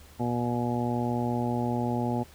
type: harmonic tone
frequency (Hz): 120.6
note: B2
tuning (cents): -41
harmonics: 1 / 2 / 3 / 4 / 5 / 6 / 7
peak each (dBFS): -31 / -29 / -35 / -38 / -38 / -38 / -34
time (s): 0.19-2.24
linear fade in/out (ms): 20
effects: added 75 Hz sine -53 dBFS peak until 2.34 s + pink hiss -54 dBFS RMS until 2.34 s